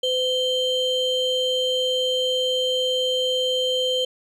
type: ring-modulated tone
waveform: triangle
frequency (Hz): 1819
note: A#6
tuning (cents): -43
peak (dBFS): -15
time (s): 0.03-4.05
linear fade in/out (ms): 5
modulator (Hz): 1310
effects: none